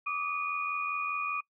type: tone cluster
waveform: sine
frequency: 1156 / 1241 / 2459 Hz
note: D6 / D#6 / D#7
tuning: -28 / -5 / -21 cents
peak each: -34 / -38 / -32 dBFS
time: 0.06-1.41 s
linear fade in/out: 10 ms
effects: noise-tail reverb RT60 0.1 s tail -22 dB re dry